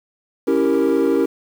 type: chord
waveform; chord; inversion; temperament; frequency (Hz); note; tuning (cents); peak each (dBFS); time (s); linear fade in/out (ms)
triangle; C# diminished seventh; none; equal; 277.2 / 329.6 / 392 / 466.2; C#4 / E4 / G4 / Bb4; 0 / 0 / 0 / 0; -17; 0.47-1.26; 10
effects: tanh soft clip ceiling -7 dBFS + 7-bit